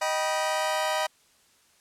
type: chord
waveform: sawtooth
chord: Eb augmented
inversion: none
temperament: just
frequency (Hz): 622.3 / 777.8 / 972.3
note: Eb5 / G5 / B5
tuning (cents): 0 / -14 / -27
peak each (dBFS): -24 / -27 / -26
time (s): 0.01-1.07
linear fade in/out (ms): 10
effects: white hiss -62 dBFS RMS until 1.8 s + low-pass 10000 Hz 12 dB/octave